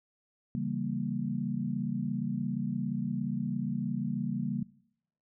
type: chord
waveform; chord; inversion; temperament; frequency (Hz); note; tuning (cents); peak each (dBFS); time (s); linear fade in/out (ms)
sine; C# diminished seventh; none; equal; 138.59 / 164.81 / 196 / 233.1; C#3 / E3 / G3 / Bb3; 0 / 0 / 0 / 0; -36 / -39 / -35 / -34; 0.55-4.63; 0
effects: noise-tail reverb RT60 0.7 s tail -21 dB re dry